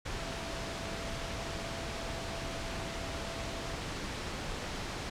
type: tone in noise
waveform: sine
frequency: 667 Hz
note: E5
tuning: 20 cents sharp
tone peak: -45 dBFS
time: 0.19-3.76 s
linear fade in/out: 10 ms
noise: pink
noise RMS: -38 dBFS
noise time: 0.05-5.1 s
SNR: -10 dB
effects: low-pass 6000 Hz 12 dB/octave